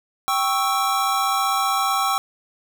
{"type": "chord", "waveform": "square", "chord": "C# diminished", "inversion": "second", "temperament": "equal", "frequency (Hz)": [784, 1108.7, 1318.5], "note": ["G5", "C#6", "E6"], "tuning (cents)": [0, 0, 0], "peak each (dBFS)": -24, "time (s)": [0.28, 2.18], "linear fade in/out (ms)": 0, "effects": []}